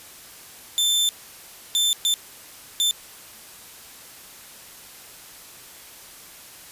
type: tone bursts at uneven times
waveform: sawtooth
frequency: 3546 Hz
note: A7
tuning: 13 cents sharp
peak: -15 dBFS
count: 4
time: 0.78-1.09 / 1.75-1.93 / 2.05-2.14 / 2.8-2.91 s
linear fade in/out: 0 ms
effects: white hiss -44 dBFS RMS until 6.71 s + resampled to 32000 Hz